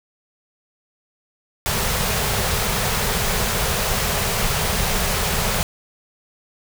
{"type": "band-stop noise", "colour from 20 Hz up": "pink", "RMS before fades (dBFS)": -21, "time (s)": [1.66, 5.63], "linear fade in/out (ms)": 0, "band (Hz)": [230, 370], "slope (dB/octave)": 96, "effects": []}